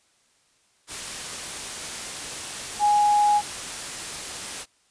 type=tone in noise; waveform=sine; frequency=830.6 Hz; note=G#5; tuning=in tune; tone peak=-16 dBFS; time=2.79-3.42 s; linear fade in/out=50 ms; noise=white; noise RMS=-33 dBFS; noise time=0.87-4.66 s; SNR=+14 dB; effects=white hiss -64 dBFS RMS until 4.9 s + resampled to 22050 Hz